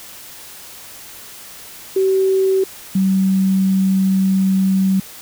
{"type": "tone pair in turn", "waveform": "sine", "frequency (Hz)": [382.3, 191.15], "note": ["G4", "G3"], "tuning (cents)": [-43, -43], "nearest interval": "octave", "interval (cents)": 1200, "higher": "first", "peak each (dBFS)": -12, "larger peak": "neither", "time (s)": [[1.96, 2.64], [2.95, 5]], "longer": "second", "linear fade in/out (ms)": 5, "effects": ["white hiss -37 dBFS RMS until 5.21 s"]}